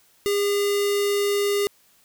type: tone with notch filter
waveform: square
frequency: 405.7 Hz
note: G#4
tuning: 41 cents flat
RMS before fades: -22 dBFS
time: 0.26-1.67 s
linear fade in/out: 0 ms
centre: 870 Hz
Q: 0.63
effects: white hiss -59 dBFS RMS until 2.04 s